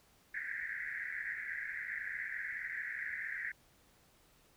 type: band-pass noise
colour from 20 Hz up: pink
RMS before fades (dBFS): -41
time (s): 0.34-3.52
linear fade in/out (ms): 5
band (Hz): 1600 to 2100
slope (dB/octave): 96
effects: pink hiss -67 dBFS RMS until 4.56 s